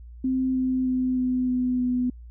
sine tone with pitch steps, 259.9 / 257.7 / 255.4 / 253.2 / 251 / 248.9 Hz, C4 / C4 / C4 / B3 / B3 / B3, -11 / -26 / -42 / +43 / +28 / +14 cents, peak -21 dBFS, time 0.24-2.1 s, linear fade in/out 5 ms, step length 310 ms, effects added 59 Hz sine -40 dBFS peak until 2.3 s

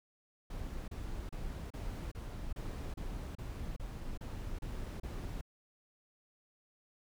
brown noise bursts, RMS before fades -41 dBFS, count 12, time 0.5-5.412 s, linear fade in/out 5 ms, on 380 ms, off 32 ms, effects none

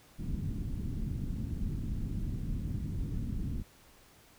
pink low-pass noise, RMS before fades -35 dBFS, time 0.18-3.63 s, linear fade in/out 20 ms, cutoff 250 Hz, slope 24 dB/octave, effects pink hiss -60 dBFS RMS until 4.38 s

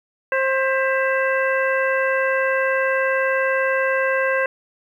harmonic tone with a mistuned harmonic, 530 Hz, C5, 22 cents sharp, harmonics 1 / 2 / 3 / 4 / 5, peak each -20 / -26 / -22 / -27 / -30 dBFS, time 0.32-4.46 s, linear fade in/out 2 ms, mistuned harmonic 4, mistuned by -110 cents, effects 9-bit

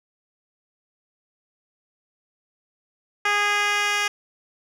10% pulse tone with band-pass filter sweep, 411.5 Hz, G#4, 16 cents flat, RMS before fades -22 dBFS, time 3.25-4.08 s, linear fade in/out 5 ms, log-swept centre 1900 to 3400 Hz, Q 0.77, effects none

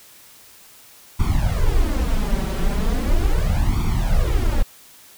brown noise with flanger, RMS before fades -18 dBFS, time 1.19-4.63 s, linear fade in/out 10 ms, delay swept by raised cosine 0.87 to 5.27 ms, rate 0.38 Hz, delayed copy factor +1, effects white hiss -47 dBFS RMS until 5.17 s

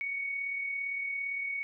sine tone with amplitude modulation, 2230 Hz, C#7, 10 cents sharp, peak -30 dBFS, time 0.01-1.63 s, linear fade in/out 0 ms, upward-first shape sine, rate 37.6 Hz, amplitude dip 40%, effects none

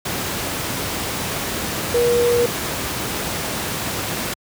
sine tone in noise, 478.9 Hz, A#4, 47 cents sharp, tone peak -14 dBFS, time 1.94-2.46 s, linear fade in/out 5 ms, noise pink, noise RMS -24 dBFS, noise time 0.05-4.34 s, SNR +7 dB, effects high-pass 80 Hz 12 dB/octave

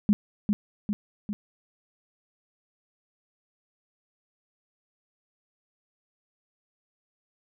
sine tone with echo, 206.9 Hz, G#3, 6 cents flat, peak -16 dBFS, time 0.09-0.13 s, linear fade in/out 0 ms, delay 400 ms, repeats 3, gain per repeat -4 dB, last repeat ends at 1.33 s, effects none

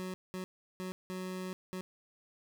25% pulse tone bursts at uneven times, 185 Hz, F#3, in tune, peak -34 dBFS, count 5, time 0-0.14 / 0.34-0.44 / 0.8-0.92 / 1.1-1.53 / 1.73-1.81 s, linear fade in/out 0 ms, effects none

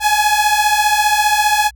sawtooth beating tone pair, 835 / 850 Hz, G#5 / G#5, +9 / +40 cents, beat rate 15 Hz, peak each -11 dBFS, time 0-1.71 s, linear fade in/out 50 ms, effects added 60 Hz sine -40 dBFS peak until 1.75 s

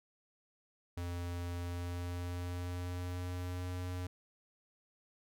square tone with pitch glide, 87.31 to 90.18 Hz, F2 to F#2, 0 to -44 cents, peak -38 dBFS, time 0.97-4.07 s, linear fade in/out 5 ms, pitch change +56 cents, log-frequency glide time 1.57-3.61 s, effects none

